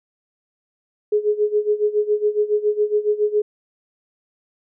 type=tone with tremolo; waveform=sine; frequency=420 Hz; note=G#4; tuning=19 cents sharp; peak=-13 dBFS; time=1.12-3.42 s; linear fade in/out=5 ms; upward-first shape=sine; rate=7.2 Hz; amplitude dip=85%; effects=none